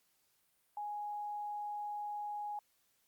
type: tone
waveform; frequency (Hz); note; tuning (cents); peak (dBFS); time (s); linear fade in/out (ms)
sine; 830.6; G#5; 0; -38; 0.77-2.59; 2
effects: white hiss -75 dBFS RMS until 3.07 s + Opus 48 kbps